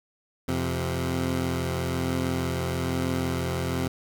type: tone pair together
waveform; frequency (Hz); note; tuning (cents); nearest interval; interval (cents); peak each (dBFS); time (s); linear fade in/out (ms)
15% pulse; 86.16 / 129.8; F2 / C3; -23 / -13; perfect fifth; 710; -22; 0.48-3.88; 5
effects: none